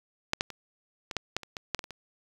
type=clicks; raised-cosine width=0.2 ms; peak=-8 / -9 / -23 / -18 / -11 / -11 / -25 / -19 / -10 / -17 / -24 / -24 dBFS; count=12; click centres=0.334 / 0.409 / 0.503 / 1.112 / 1.167 / 1.366 / 1.433 / 1.568 / 1.747 / 1.792 / 1.841 / 1.907 s; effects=7-bit